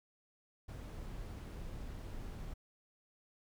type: noise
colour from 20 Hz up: brown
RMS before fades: -45 dBFS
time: 0.68-2.54 s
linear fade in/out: 10 ms
effects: none